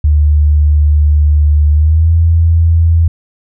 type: tone with pitch glide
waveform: sine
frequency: 74.6 to 82.77 Hz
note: D2 to E2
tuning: +28 to +8 cents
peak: -5 dBFS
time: 0.04-3.08 s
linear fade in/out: 5 ms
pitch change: +180 cents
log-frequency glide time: 1.71-2.12 s
effects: none

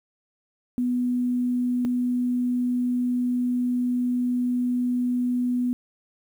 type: tone pair in turn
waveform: sine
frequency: 246.9 / 246.9 Hz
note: B3 / B3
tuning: 0 / 0 cents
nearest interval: unison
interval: 0 cents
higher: neither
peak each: -21 dBFS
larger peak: neither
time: 0.78-1.85 / 1.85-5.73 s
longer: second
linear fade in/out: 0 ms
effects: 9-bit

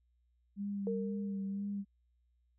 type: tone with vibrato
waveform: sine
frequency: 198.9 Hz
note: G3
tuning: 25 cents sharp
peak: -35 dBFS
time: 0.56-1.85 s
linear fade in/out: 50 ms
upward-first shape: sine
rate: 2 Hz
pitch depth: 31 cents each way
type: tone with exponential decay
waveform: sine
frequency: 460 Hz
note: A#4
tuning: 23 cents flat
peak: -32 dBFS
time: 0.87-1.79 s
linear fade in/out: 1 ms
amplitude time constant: 200 ms
effects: added 60 Hz sine -70 dBFS peak until 2.58 s

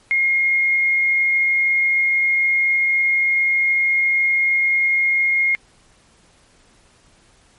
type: tone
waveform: sine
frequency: 2142 Hz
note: C7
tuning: 40 cents sharp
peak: -14 dBFS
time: 0.11-5.55 s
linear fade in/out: 0 ms
effects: pink hiss -54 dBFS RMS until 7.58 s + MP3 48 kbps

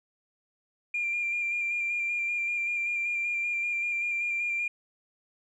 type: tone with vibrato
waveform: sine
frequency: 2391 Hz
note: D7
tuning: 30 cents sharp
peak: -26 dBFS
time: 0.94-4.68 s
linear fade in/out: 5 ms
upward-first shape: square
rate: 5.2 Hz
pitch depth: 19 cents each way
effects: tanh soft clip ceiling -22 dBFS

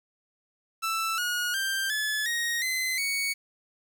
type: tone with pitch steps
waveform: sawtooth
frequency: 1326 / 1446 / 1576.9 / 1719.6 / 1875.2 / 2045 / 2230 Hz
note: E6 / F#6 / G6 / A6 / A#6 / C7 / C#7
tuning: +10 / -40 / +10 / -40 / +10 / -40 / +10 cents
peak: -23 dBFS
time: 0.82-3.34 s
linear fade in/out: 20 ms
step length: 360 ms
effects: 9-bit

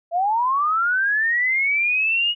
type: linear sweep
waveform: sine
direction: up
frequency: 659.3 to 2907 Hz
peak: -17 dBFS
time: 0.11-2.35 s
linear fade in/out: 50 ms
effects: none

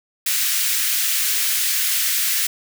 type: high-pass noise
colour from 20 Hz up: white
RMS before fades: -20 dBFS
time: 0.26-2.47 s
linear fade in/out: 5 ms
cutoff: 1600 Hz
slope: 24 dB/octave
effects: none

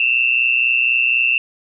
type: tone pair together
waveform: sine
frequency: 2624 / 2748 Hz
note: E7 / F7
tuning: -9 / -29 cents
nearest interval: minor second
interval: 80 cents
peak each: -16 dBFS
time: 0-1.38 s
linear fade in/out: 2 ms
effects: none

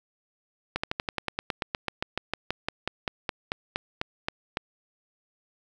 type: slowing click train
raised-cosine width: 0.3 ms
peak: -11 dBFS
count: 25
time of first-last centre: 0.76-4.571 s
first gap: 75 ms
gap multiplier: 1.06
effects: 8-bit

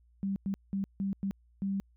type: tone bursts at uneven times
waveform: sine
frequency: 196 Hz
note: G3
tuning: in tune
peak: -29 dBFS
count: 6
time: 0.23-0.36 / 0.46-0.54 / 0.73-0.84 / 1-1.13 / 1.23-1.31 / 1.62-1.8 s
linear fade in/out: 0 ms
effects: added 59 Hz sine -61 dBFS peak until 1.96 s

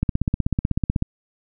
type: click train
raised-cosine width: 5 ms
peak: -7 dBFS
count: 17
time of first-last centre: 0.03-1.024 s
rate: 16.1 Hz
effects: none

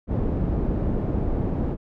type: low-pass noise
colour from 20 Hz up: pink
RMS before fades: -24 dBFS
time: 0.07-1.77 s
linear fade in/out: 50 ms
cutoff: 420 Hz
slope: 12 dB/octave
effects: none

